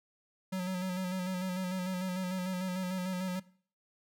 square tone with vibrato, 184.2 Hz, F#3, 7 cents flat, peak -33 dBFS, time 0.52-3.4 s, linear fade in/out 10 ms, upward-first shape square, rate 6.7 Hz, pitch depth 32 cents each way, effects noise-tail reverb RT60 0.5 s tail -20 dB re dry

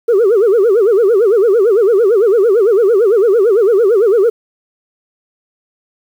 sine tone with vibrato, 426.6 Hz, G#4, 46 cents sharp, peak -5 dBFS, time 0.08-4.3 s, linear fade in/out 10 ms, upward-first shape sine, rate 8.9 Hz, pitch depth 220 cents each way, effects tanh soft clip ceiling -5 dBFS + 7-bit

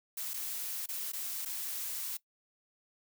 blue noise with dropouts, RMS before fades -38 dBFS, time 0.17-2.17 s, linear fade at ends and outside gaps 5 ms, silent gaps 0.336-0.34 / 0.86-0.887 / 1.119-1.132 / 1.45-1.457 s, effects noise-tail reverb RT60 0.1 s tail -19 dB re dry

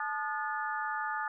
harmonic tone with a mistuned harmonic, 289.5 Hz, D4, 25 cents flat, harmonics 3 / 4 / 5 / 6, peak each -36 / -37 / -38 / -39 dBFS, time 0-1.28 s, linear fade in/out 2 ms, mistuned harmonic 4, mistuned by +93 cents, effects none

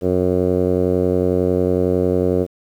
10% pulse tone with low-pass filter, 91 Hz, F#2, 28 cents flat, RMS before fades -17 dBFS, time 0.01-2.47 s, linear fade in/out 50 ms, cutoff 490 Hz, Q 2.4, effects 8-bit

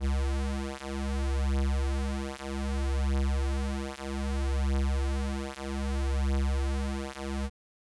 square beating tone pair, 67.7 / 68.33 Hz, C#2 / C#2, -40 / -24 cents, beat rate 0.63 Hz, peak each -31 dBFS, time 0-7.5 s, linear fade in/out 50 ms, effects resampled to 24000 Hz

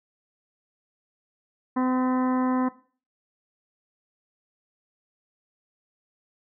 harmonic tone with a mistuned harmonic, 255.6 Hz, C4, 40 cents flat, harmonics 1 / 2 / 3 / 4 / 5 / 6 / 7 / 8, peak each -22 / -34 / -33 / -30 / -39 / -45 / -43 / -48 dBFS, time 1.76-2.69 s, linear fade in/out 10 ms, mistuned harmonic 8, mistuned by -51 cents, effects noise-tail reverb RT60 0.4 s tail -17 dB re dry

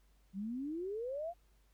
sine exponential sweep, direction up, 185 to 720 Hz, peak -37 dBFS, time 0.33-1.34 s, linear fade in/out 50 ms, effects added 50 Hz sine -66 dBFS peak until 1.73 s + pink hiss -75 dBFS RMS until 1.73 s

